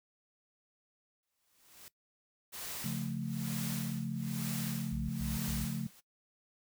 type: noise with exponential growth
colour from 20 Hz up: white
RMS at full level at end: -50 dBFS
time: 1.23-1.88 s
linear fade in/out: 0 ms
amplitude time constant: 140 ms
type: noise with tremolo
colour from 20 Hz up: white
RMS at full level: -41 dBFS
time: 2.52-6.01 s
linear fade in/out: 20 ms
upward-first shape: sine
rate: 1.1 Hz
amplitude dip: 90%
type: chord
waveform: sine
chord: Db augmented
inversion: none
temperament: equal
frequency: 138.59 / 174.61 / 220 Hz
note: Db3 / F3 / A3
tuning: 0 / 0 / 0 cents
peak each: -38 / -39 / -38 dBFS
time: 2.84-5.87 s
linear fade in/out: 5 ms
type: tone bursts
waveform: sine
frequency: 61.74 Hz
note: B1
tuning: in tune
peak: -38 dBFS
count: 3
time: 4.92-5.65 s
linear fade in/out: 5 ms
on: 170 ms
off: 110 ms
effects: noise-tail reverb RT60 0.1 s tail -18 dB re dry